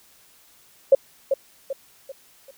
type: tone with echo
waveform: sine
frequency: 543 Hz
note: C#5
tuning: 36 cents flat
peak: -8 dBFS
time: 0.92-0.95 s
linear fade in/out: 5 ms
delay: 390 ms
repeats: 4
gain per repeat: -8 dB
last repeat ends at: 2.51 s
effects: white hiss -55 dBFS RMS until 2.57 s